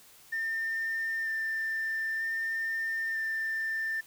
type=tone with vibrato; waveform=sine; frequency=1796 Hz; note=A6; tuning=35 cents sharp; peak=-28 dBFS; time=0.32-4.01 s; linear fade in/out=10 ms; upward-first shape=square; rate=0.53 Hz; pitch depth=9 cents each way; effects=tanh soft clip ceiling -26 dBFS + white hiss -56 dBFS RMS until 4.06 s